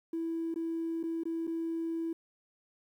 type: tone with dropouts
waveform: triangle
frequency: 329.6 Hz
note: E4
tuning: in tune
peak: -28 dBFS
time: 0.13-2.13 s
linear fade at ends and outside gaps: 5 ms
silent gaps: 0.542-0.559 / 1.03-1.037 / 1.235-1.254 / 1.47-1.476 s
effects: tanh soft clip ceiling -29 dBFS + 11-bit